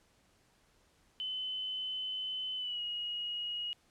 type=tone with pitch glide; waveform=sine; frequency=3034 to 2890 Hz; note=F#7 to F#7; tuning=+43 to -41 cents; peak=-35 dBFS; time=1.2-3.73 s; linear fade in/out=0 ms; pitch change=-84 cents; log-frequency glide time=2.56-2.81 s; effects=pink hiss -69 dBFS RMS until 3.9 s + low-pass 10000 Hz 12 dB/octave